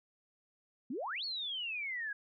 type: exponential two-way sweep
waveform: sine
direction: up then down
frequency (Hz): 219.5 to 4486 to 1621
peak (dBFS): -36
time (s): 0.9-2.13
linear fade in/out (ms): 5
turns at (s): 1.24
effects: none